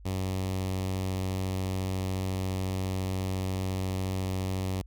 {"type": "tone with notch filter", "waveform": "sawtooth", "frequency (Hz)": 94.2, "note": "F#2", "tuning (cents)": 32, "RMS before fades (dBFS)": -31, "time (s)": [0.05, 4.82], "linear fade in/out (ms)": 10, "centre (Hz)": 1500, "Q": 1.6, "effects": ["added 50 Hz sine -46 dBFS peak until 4.86 s"]}